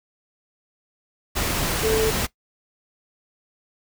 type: tone in noise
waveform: sine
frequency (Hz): 440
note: A4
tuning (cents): 0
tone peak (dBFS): -18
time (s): 1.83-2.11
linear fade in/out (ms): 20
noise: pink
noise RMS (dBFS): -24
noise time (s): 1.35-2.27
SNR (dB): +3
effects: noise-tail reverb RT60 0.1 s tail -18 dB re dry